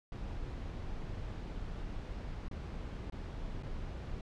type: noise with dropouts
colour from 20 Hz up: brown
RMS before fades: -41 dBFS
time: 0.12-4.21 s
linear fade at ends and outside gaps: 2 ms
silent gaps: 2.484-2.512 / 3.1-3.122 / 3.626-3.632 s
effects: low-pass 5000 Hz 12 dB/octave